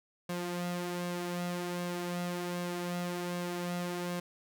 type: tone with flanger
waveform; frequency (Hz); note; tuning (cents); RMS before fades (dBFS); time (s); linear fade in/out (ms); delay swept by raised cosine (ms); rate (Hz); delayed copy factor
sawtooth; 176.2; F3; +16; -36; 0.29-4.2; 5; 1.8 to 4.2; 1.3; +0.5
effects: none